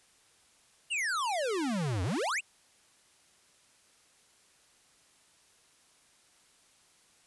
square exponential two-way sweep, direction down then up, 2974 to 85.5 to 2974 Hz, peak -30 dBFS, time 0.9-2.41 s, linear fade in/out 20 ms, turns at 2.03 s, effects white hiss -64 dBFS RMS until 7.26 s + resampled to 24000 Hz

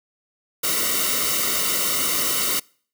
white noise with comb filter, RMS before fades -22 dBFS, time 0.63-2.6 s, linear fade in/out 10 ms, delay 1.2 ms, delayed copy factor -1, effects noise-tail reverb RT60 0.5 s tail -26 dB re dry

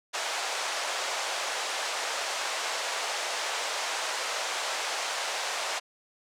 pink band-pass noise, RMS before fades -32 dBFS, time 0.13-5.8 s, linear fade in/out 20 ms, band 570 to 7900 Hz, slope 24 dB/octave, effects none

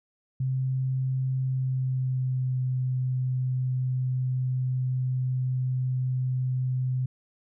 sine tone with pitch glide, 130.81 to 128.19 Hz, C3 to C3, 0 to -35 cents, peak -24 dBFS, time 0.4-7.06 s, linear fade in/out 5 ms, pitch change -35 cents, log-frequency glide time 1.43-2.57 s, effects none

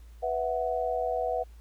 sine chord, B suspended fourth, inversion none, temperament equal, 493.9 / 659.3 / 740 Hz, B4 / E5 / F#5, 0 / 0 / 0 cents, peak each -31 dBFS, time 0.22-1.44 s, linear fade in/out 20 ms, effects added 57 Hz sine -46 dBFS peak until 1.6 s + pink hiss -64 dBFS RMS until 1.6 s

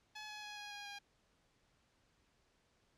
10% pulse tone with pitch steps, 852 / 843.7 / 835.4 / 827.3 / 819.2 / 811.2 Hz, G#5 / G#5 / G#5 / G#5 / G#5 / G#5, +44 / +27 / +10 / -7 / -24 / -41 cents, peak -38 dBFS, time 0.15-0.99 s, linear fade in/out 10 ms, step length 140 ms, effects pink hiss -75 dBFS RMS until 2.97 s + low-pass 7000 Hz 12 dB/octave

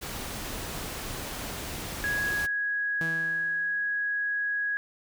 pink noise, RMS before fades -36 dBFS, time 0.01-2.47 s, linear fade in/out 20 ms
sine tone, 1661.2 Hz, G#6, in tune, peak -26 dBFS, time 2.04-4.77 s, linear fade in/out 0 ms
sawtooth tone with exponential decay, 163.5 Hz, E3, 14 cents flat, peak -28 dBFS, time 3.01-4.07 s, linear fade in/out 0 ms, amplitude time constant 230 ms
effects none

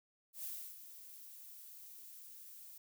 violet noise with ADSR envelope, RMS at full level -43 dBFS, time 0.33-2.78 s, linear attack 110 ms, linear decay 310 ms, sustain -11 dB, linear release 6 ms, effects none

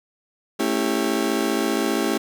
35% pulse chord, A dominant seventh, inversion none, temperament just, 220 / 275 / 330 / 396 Hz, A3 / C#4 / E4 / G4, 0 / -14 / +2 / +18 cents, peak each -25 / -24 / -24 / -24 dBFS, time 0.59-2.18 s, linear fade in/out 10 ms, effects 9-bit

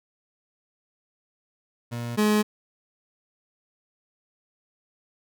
30% pulse tone pair in turn, 118.7 / 211.5 Hz, A#2 / G#3, +32 / +32 cents, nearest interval minor seventh, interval 1000 cents, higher second, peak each -27 / -16 dBFS, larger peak second, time 1.91-2.17 / 2.17-2.43 s, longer neither, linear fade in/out 20 ms, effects none

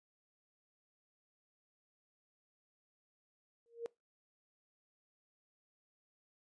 sine tone with exponential growth, 466.2 Hz, A#4, in tune, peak -34 dBFS, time 3.66-3.86 s, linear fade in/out 0 ms, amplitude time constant 42 ms, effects noise-tail reverb RT60 0.2 s tail -22 dB re dry + resampled to 22050 Hz

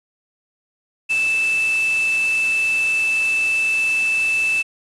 sine tone in noise, 2637 Hz, E7, in tune, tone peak -16 dBFS, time 1.09-4.63 s, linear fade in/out 20 ms, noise white, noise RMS -32 dBFS, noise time 1.09-4.63 s, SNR +13 dB, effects resampled to 24000 Hz

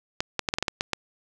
clicks, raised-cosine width 0.2 ms, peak -7 dBFS, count 9, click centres 0.205 / 0.393 / 0.488 / 0.539 / 0.585 / 0.626 / 0.682 / 0.809 / 0.933 s, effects none

